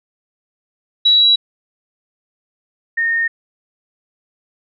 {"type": "tone pair in turn", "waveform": "sine", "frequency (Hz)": [3901, 1837.4], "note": ["B7", "A#6"], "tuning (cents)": [-22, -25], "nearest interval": "octave + minor second", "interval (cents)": 1303, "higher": "first", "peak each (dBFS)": [-8, -14], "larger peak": "first", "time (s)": [[1.05, 1.36], [2.97, 3.28]], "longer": "neither", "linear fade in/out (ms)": 10, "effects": []}